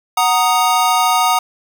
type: chord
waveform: square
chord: D# minor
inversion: first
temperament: equal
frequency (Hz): 740 / 932.3 / 1244.5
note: F#5 / A#5 / D#6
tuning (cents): 0 / 0 / 0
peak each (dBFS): -17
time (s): 0.17-1.39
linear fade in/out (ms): 5
effects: none